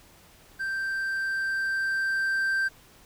triangle tone with level ramp, 1568 Hz, G6, in tune, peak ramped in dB -26 to -21 dBFS, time 0.59-2.69 s, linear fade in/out 20 ms, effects pink hiss -55 dBFS RMS until 3.05 s

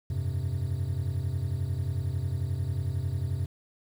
triangle chord, F suspended second, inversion none, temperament equal with one note detuned, 87.31 / 98.45 / 130.81 Hz, F2 / G2 / C3, 0 / +8 / 0 cents, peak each -30 dBFS, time 0.1-3.46 s, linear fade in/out 5 ms, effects 9-bit

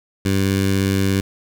15% pulse tone with notch filter, 97 Hz, G2, 18 cents flat, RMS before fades -18 dBFS, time 0.25-1.21 s, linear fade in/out 5 ms, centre 860 Hz, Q 1.1, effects none

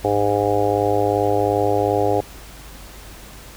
harmonic tone, 102.7 Hz, G#2, 19 cents flat, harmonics 1 / 3 / 4 / 5 / 6 / 7 / 8, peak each -26 / -25 / -21 / -22 / -26 / -23 / -25 dBFS, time 0.04-2.21 s, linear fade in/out 10 ms, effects added 50 Hz sine -41 dBFS peak until 3.56 s + pink hiss -41 dBFS RMS until 3.56 s

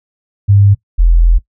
sine tone pair in turn, 100.4 / 42.21 Hz, G2 / E1, +42 / +42 cents, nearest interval octave + minor third, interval 1500 cents, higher first, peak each -4 dBFS, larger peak neither, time 0.48-0.75 / 0.98-1.39 s, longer second, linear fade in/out 20 ms, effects noise-tail reverb RT60 0.1 s tail -19 dB re dry

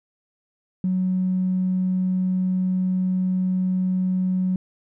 triangle tone with tanh clipping, 185 Hz, F#3, in tune, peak -19 dBFS, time 0.84-4.56 s, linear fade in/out 2 ms, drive 4 dB, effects none

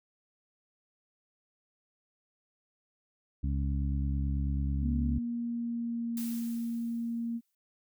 harmonic tone, 69.2 Hz, C#2, 2 cents flat, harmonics 1 / 2 / 3 / 4, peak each -29 / -35 / -39 / -41 dBFS, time 3.43-5.19 s, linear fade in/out 10 ms
sine tone with pitch glide, 237.7 to 232.7 Hz, A#3 to A#3, +34 to -3 cents, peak -31 dBFS, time 4.81-7.41 s, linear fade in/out 50 ms, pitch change -37 cents, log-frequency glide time 5.03-6.18 s
blue noise with exponential decay, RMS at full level -41 dBFS, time 6.17-7.55 s, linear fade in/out 2 ms, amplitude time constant 300 ms
effects none

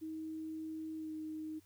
sine tone with pitch glide, 316.5 to 311.8 Hz, D#4 to D#4, +30 to +4 cents, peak -40 dBFS, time 0.01-1.6 s, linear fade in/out 20 ms, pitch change -26 cents, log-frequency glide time 0.96-1.12 s, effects added 94 Hz sine -67 dBFS peak until 1.65 s + white hiss -70 dBFS RMS until 1.65 s

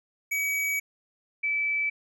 square / sine tone pair in turn, 2272 / 2309 Hz, C#7 / D7, +42 / -30 cents, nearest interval unison, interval 28 cents, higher second, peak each -26 / -24 dBFS, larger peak second, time 0.31-0.8 / 1.43-1.9 s, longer first, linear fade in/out 10 ms, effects none

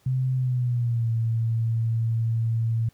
sine tone with pitch glide, 129.4 to 113.96 Hz, C3 to A#2, -19 to -39 cents, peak -21 dBFS, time 0.06-2.89 s, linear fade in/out 5 ms, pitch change -220 cents, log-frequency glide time 0.35-1.11 s, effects pink hiss -62 dBFS RMS until 2.93 s

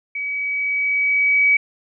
sine tone with level ramp, 2274 Hz, C#7, 44 cents sharp, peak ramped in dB -23 to -11 dBFS, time 0.15-1.57 s, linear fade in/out 5 ms, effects none

